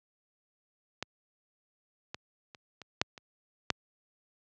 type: clicks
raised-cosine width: 0.2 ms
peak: -16 / -20 / -30 / -28 / -7 / -29 / -8 dBFS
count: 7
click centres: 1.026 / 2.145 / 2.548 / 2.817 / 3.015 / 3.178 / 3.703 s
effects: high-pass 80 Hz 12 dB/octave + low-pass 7000 Hz 12 dB/octave